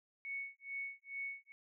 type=tone with tremolo; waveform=sine; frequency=2217 Hz; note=C#7; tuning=in tune; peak=-38 dBFS; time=0.25-1.52 s; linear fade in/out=0 ms; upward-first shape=sine; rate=2.3 Hz; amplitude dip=100%; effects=none